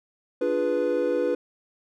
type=chord; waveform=triangle; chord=D diminished seventh; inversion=none; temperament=equal; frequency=293.7 / 349.2 / 415.3 / 493.9 Hz; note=D4 / F4 / Ab4 / Cb5; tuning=0 / 0 / 0 / 0 cents; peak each=-28 / -27 / -28 / -22 dBFS; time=0.41-1.35 s; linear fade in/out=5 ms; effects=none